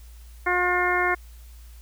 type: harmonic tone with a mistuned harmonic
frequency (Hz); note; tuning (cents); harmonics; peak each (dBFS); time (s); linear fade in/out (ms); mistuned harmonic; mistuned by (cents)
358.3; F4; +44; 1 / 2 / 3 / 4 / 5 / 6; -27 / -27 / -27 / -27 / -27 / -27; 0.46-1.15; 10; 6; -18
effects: added 58 Hz sine -42 dBFS peak until 1.81 s + white hiss -56 dBFS RMS until 1.81 s